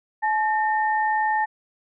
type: tone pair together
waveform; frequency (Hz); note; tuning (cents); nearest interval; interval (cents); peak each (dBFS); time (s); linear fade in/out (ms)
sine; 858.9 / 1820; A5 / A#6; -42 / -42; octave + minor second; 1300; -20 / -26; 0.22-1.46; 20
effects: none